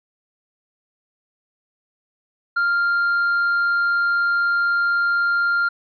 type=tone with tanh clipping; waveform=sine; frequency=1396 Hz; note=F6; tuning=1 cent flat; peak=-17 dBFS; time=2.56-5.69 s; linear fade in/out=10 ms; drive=2 dB; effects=resampled to 11025 Hz